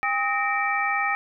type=tone cluster; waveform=sine; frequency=803 / 1267 / 1847 / 2324 Hz; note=G5 / D#6 / A#6 / D7; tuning=+41 / +31 / -16 / -19 cents; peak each=-27 dBFS; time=0.03-1.15 s; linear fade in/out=0 ms; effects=none